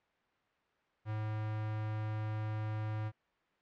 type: tone with notch filter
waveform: square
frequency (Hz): 107.8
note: A2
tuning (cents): -35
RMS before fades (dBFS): -37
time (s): 1.05-3.12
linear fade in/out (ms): 50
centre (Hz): 390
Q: 1.5
effects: white hiss -73 dBFS RMS until 3.61 s + low-pass 2000 Hz 12 dB/octave